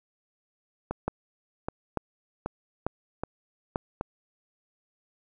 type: two click trains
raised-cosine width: 1 ms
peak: -13 / -16 dBFS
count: 4 / 5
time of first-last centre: 1.08-3.759 / 0.91-4.011 s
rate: 1.12 / 1.29 Hz
effects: none